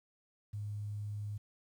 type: tone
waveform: sine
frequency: 103.83 Hz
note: G#2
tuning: in tune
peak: -37 dBFS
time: 0.53-1.38 s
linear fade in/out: 10 ms
effects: 11-bit